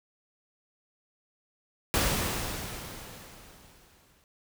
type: noise with exponential decay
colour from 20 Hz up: pink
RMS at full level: -25 dBFS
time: 1.94-4.24 s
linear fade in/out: 0 ms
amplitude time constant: 500 ms
effects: none